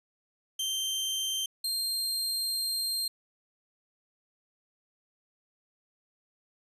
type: tone pair in turn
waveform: sawtooth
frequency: 3136 / 4186 Hz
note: G7 / C8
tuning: 0 / 0 cents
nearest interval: perfect fourth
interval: 500 cents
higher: second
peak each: -26 dBFS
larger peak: neither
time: 0.59-1.46 / 1.64-3.08 s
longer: second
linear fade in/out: 5 ms
effects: resampled to 32000 Hz